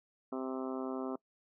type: harmonic tone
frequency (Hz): 130.81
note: C3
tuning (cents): 0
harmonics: 2 / 3 / 4 / 5 / 6 / 7 / 8 / 9 / 10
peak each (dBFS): -38 / -41 / -46 / -45 / -49 / -53 / -50 / -51 / -51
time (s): 0.32-1.16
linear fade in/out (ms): 5
effects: noise-tail reverb RT60 0.1 s tail -23 dB re dry